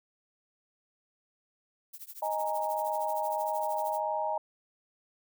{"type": "noise with tremolo", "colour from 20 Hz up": "violet", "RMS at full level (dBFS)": -42, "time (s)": [1.93, 4], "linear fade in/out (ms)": 10, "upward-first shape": "triangle", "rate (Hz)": 13, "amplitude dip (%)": 100}
{"type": "chord", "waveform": "sine", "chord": "D# suspended fourth", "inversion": "none", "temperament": "equal", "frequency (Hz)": [622.3, 830.6, 932.3], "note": ["D#5", "G#5", "A#5"], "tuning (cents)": [0, 0, 0], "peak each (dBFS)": -33, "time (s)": [2.22, 4.38], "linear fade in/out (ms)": 5}
{"effects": []}